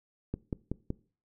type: click train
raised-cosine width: 3 ms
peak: -19 dBFS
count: 4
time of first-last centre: 0.34-0.904 s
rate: 5.32 Hz
effects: noise-tail reverb RT60 0.4 s tail -21 dB re dry